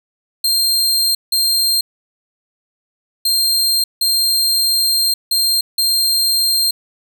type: tone bursts at uneven times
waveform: sawtooth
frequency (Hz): 4186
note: C8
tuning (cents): 0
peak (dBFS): -10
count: 6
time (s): 0.44-1.15 / 1.32-1.81 / 3.25-3.84 / 4.01-5.14 / 5.31-5.61 / 5.78-6.71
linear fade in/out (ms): 5
effects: none